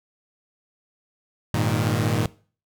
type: chord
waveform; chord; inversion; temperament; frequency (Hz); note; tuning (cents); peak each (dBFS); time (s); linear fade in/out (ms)
sawtooth; Ab suspended second; none; equal with one note detuned; 101.4 / 116.54 / 155.56; Ab2 / Bb2 / Eb3; -41 / 0 / 0; -21 / -20 / -22; 1.54-2.26; 0
effects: noise-tail reverb RT60 0.4 s tail -20 dB re dry